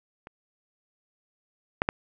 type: clicks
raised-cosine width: 0.5 ms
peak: -27 / -7 / -8 dBFS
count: 3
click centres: 0.271 / 1.819 / 1.889 s
effects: none